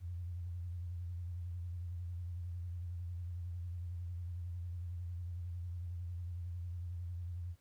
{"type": "tone with vibrato", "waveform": "sine", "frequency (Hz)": 87.31, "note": "F2", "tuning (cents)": 0, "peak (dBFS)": -39, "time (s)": [0, 7.56], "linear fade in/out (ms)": 50, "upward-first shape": "sine", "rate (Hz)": 11, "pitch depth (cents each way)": 58, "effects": ["pink hiss -74 dBFS RMS until 7.6 s"]}